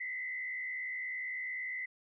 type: tone with frequency modulation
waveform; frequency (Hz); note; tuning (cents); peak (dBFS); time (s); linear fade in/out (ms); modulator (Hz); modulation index
sine; 2022; B6; +40; -36; 0-1.86; 10; 68.7; 0.99
effects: none